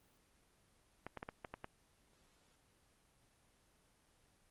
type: clicks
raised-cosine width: 0.5 ms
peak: -29 dBFS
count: 7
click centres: 1.066 / 1.173 / 1.229 / 1.289 / 1.448 / 1.54 / 1.644 s
effects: pink hiss -72 dBFS RMS until 4.5 s + Opus 24 kbps